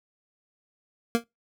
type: tone with exponential decay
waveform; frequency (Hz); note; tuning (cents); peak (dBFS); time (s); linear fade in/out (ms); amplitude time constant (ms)
25% pulse; 233.1; A#3; 0; -13; 1.15-1.24; 0; 19
effects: noise-tail reverb RT60 0.2 s tail -25 dB re dry